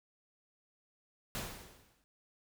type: noise with exponential decay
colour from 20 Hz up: pink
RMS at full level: -37 dBFS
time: 1.35-2.04 s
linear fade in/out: 0 ms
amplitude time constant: 150 ms
effects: none